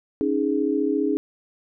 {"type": "chord", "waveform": "sine", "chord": "C# suspended second", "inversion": "none", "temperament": "just", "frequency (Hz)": [277.2, 311.8, 415.8], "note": ["C#4", "D#4", "G#4"], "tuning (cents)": [0, 4, 2], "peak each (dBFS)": -24, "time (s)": [0.21, 1.17], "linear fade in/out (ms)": 0, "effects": []}